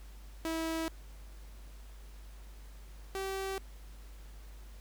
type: tone pair in turn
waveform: sawtooth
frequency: 324.7 / 386.2 Hz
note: E4 / G4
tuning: -26 / -26 cents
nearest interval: minor third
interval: 300 cents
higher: second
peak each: -29 / -31 dBFS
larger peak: first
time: 0.45-0.88 / 3.15-3.58 s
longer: neither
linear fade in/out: 0 ms
effects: added 50 Hz sine -47 dBFS peak until 4.8 s + pink hiss -60 dBFS RMS until 4.8 s